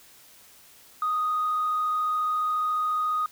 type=tone with frequency modulation; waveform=sine; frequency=1243 Hz; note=D#6; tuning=2 cents flat; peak=-22 dBFS; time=1.02-3.26 s; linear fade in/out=2 ms; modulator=34.3 Hz; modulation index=0.35; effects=tanh soft clip ceiling -19 dBFS + white hiss -53 dBFS RMS until 3.31 s